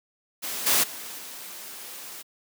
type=noise with level steps; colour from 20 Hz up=white; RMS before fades=-32 / -21 / -38 / -40 dBFS; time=0.42-2.23 s; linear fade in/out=20 ms; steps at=0.66 / 0.83 / 1.18 s; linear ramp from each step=10 ms; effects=high-pass 200 Hz 12 dB/octave